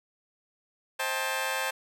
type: chord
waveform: 15% pulse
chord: A half-diminished seventh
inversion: first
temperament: just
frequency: 528 / 633.6 / 792 / 880 Hz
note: C5 / Eb5 / G5 / A5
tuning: +16 / +31 / +18 / 0 cents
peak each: -27 / -32 / -30 / -27 dBFS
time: 0.99-1.71 s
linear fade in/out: 10 ms
effects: none